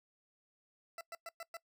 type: tone bursts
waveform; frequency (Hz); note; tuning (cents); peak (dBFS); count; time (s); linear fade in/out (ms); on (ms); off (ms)
20% pulse; 668; E5; +23; -38; 5; 0.98-1.57; 2; 30; 110
effects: noise-tail reverb RT60 0.1 s tail -22 dB re dry